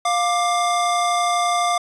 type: tone pair together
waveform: square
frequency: 703 / 1182.3 Hz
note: F5 / D6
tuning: +11 / +11 cents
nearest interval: major sixth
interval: 900 cents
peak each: -20 / -22 dBFS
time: 0.05-1.78 s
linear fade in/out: 5 ms
effects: resampled to 24000 Hz